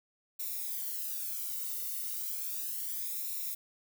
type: noise with flanger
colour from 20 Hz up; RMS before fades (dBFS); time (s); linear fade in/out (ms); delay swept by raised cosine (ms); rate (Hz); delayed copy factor
violet; -37; 0.39-3.55; 10; 0.64 to 1.23; 0.34; -0.85
effects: none